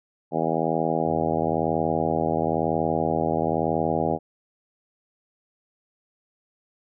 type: harmonic tone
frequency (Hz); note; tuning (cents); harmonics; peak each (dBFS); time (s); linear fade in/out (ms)
81; E2; -30; 2 / 3 / 4 / 5 / 6 / 7 / 8 / 9 / 10; -30 / -30 / -30 / -30 / -30 / -30 / -30 / -30 / -30; 0.31-4.19; 50
type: tone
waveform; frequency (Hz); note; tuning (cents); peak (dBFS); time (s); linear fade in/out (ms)
sine; 92.5; F#2; 0; -37; 1.04-4.19; 50
effects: none